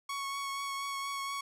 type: tone with vibrato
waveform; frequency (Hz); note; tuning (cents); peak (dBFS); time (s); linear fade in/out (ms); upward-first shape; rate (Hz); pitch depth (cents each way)
sawtooth; 1108.7; C#6; 0; -31; 0.09-1.41; 5; triangle; 4.2; 18
effects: low-pass 12000 Hz 12 dB/octave